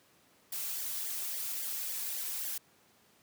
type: noise with flanger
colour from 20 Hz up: blue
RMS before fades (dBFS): -37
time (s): 0.52-2.58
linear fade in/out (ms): 5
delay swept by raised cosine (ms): 0.74 to 4.04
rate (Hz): 3.6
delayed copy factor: -1
effects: pink hiss -65 dBFS RMS until 3.22 s + high-pass 150 Hz 12 dB/octave